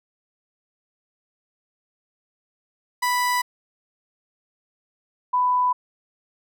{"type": "tone pair in turn", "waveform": ["30% pulse", "sine"], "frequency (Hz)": [987.8, 995.2], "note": ["B5", "B5"], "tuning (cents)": [0, 13], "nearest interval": "unison", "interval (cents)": 13, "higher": "second", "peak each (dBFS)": -17, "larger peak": "neither", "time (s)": [[3.02, 3.42], [5.33, 5.73]], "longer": "neither", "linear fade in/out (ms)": 10, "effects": []}